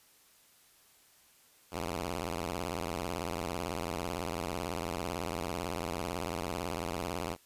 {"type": "tone with vibrato", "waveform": "5% pulse", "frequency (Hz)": 85.8, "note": "F2", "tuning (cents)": -30, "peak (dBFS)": -23, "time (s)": [1.71, 7.37], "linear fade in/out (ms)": 50, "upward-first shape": "sine", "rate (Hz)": 18, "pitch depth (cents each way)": 220, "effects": ["white hiss -63 dBFS RMS until 7.45 s", "resampled to 32000 Hz"]}